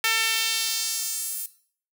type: tone with high-pass filter sweep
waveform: sawtooth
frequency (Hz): 448.5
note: A4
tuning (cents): +33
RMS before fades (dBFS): -26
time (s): 0.04-1.46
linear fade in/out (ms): 2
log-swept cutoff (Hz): 1900 to 11000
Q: 1.2
effects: noise-tail reverb RT60 0.5 s tail -17 dB re dry